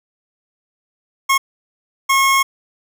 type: tone bursts at uneven times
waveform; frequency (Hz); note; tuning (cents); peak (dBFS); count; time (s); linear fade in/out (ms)
25% pulse; 1086; C#6; -36; -8; 2; 1.29-1.38 / 2.09-2.43; 10
effects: none